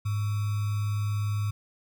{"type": "tone with sample-and-hold", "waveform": "sine", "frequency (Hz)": 103.83, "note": "G#2", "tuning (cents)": 0, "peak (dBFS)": -25, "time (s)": [0.05, 1.51], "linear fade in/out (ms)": 10, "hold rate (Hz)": 1225, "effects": []}